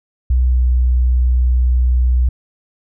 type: tone with pitch glide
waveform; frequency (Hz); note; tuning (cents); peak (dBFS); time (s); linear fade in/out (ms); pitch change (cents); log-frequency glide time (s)
sine; 62.7 to 62.02; B1 to B1; +27 to +8; -10; 0.3-2.29; 5; -19; 0.49-0.6
effects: none